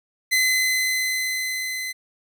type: tone with level ramp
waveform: sawtooth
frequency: 2037 Hz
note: C7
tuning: 47 cents flat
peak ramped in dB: -13 to -24 dBFS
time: 0.31-1.93 s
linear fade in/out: 20 ms
effects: none